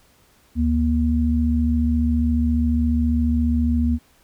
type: tone pair together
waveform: sine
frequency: 74.5 / 238 Hz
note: D2 / A#3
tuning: +25 / +36 cents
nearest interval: octave + minor sixth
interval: 2011 cents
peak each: -19 dBFS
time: 0.55-3.99 s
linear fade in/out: 50 ms
effects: pink hiss -57 dBFS RMS until 4.23 s